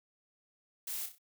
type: noise with echo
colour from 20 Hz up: blue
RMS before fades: -39 dBFS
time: 0.87-1.06 s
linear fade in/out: 5 ms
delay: 31 ms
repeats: 4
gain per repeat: -7 dB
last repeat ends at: 1.184 s
effects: none